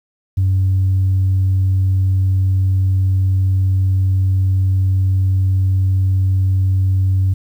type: tone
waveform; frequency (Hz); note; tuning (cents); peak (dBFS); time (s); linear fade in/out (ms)
sine; 94.8; F#2; +43; -10; 0.37-7.34; 10
effects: tanh soft clip ceiling -9 dBFS + 8-bit